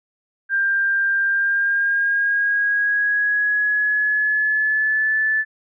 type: tone with pitch glide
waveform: sine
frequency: 1591 to 1745 Hz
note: G6 to A6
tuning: +25 to -15 cents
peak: -16 dBFS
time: 0.49-5.45 s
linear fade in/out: 50 ms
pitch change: +160 cents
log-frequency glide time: 1.26-5.17 s
effects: none